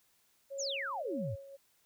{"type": "tone with tremolo", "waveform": "sine", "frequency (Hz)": 551, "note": "C#5", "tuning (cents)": -11, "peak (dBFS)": -37, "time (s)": [0.5, 1.57], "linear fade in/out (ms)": 20, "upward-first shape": "sine", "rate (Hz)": 1.8, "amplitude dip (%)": 75}
{"type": "exponential sweep", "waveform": "sine", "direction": "down", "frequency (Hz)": [7459, 87.31], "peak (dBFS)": -35, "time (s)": [0.58, 1.36], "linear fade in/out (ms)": 20}
{"effects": ["white hiss -71 dBFS RMS until 1.85 s"]}